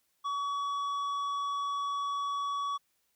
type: tone with tanh clipping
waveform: triangle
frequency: 1132 Hz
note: C#6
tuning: 36 cents sharp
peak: -32 dBFS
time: 0.24-2.78 s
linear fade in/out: 20 ms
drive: 12 dB
effects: white hiss -75 dBFS RMS until 3.15 s